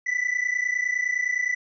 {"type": "tone pair together", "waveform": "triangle", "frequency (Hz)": [1969, 1998.8], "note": ["B6", "B6"], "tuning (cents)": [-6, 20], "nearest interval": "unison", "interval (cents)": 26, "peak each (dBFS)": -24, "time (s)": [0.06, 1.55], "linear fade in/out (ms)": 10, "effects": ["resampled to 16000 Hz"]}